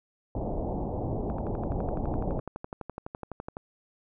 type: low-pass noise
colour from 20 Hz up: pink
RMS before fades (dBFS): -31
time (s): 0.35-2.4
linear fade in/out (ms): 2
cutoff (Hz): 840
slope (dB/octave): 48
type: click train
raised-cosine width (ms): 1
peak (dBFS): -22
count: 28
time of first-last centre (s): 1.3-3.569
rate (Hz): 11.9
effects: none